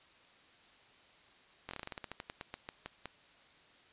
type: slowing click train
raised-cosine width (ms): 0.3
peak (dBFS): -25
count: 18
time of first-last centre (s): 1.69-3.057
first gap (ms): 21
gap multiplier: 1.15
effects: white hiss -62 dBFS RMS until 3.92 s + resampled to 8000 Hz